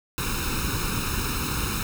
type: noise with comb filter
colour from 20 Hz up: pink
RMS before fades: -27 dBFS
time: 0.18-1.83 s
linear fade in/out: 0 ms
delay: 0.76 ms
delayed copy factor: +0.85
effects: none